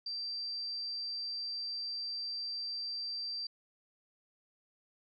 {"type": "tone", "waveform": "sine", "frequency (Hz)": 4693, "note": "D8", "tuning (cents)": -2, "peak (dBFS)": -36, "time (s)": [0.06, 3.47], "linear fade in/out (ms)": 5, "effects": []}